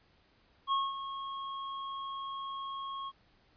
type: tone with ADSR envelope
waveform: square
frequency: 1091 Hz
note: C#6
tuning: 28 cents flat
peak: -27 dBFS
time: 0.67-3.12 s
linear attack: 50 ms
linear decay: 210 ms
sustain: -11 dB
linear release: 41 ms
effects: pink hiss -67 dBFS RMS until 3.56 s + resampled to 11025 Hz